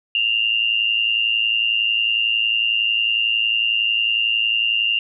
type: tone with amplitude modulation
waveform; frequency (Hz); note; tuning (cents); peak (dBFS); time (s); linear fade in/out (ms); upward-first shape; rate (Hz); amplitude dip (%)
sine; 2794; F7; 0; -13; 0.15-4.99; 2; sine; 111; 70
effects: none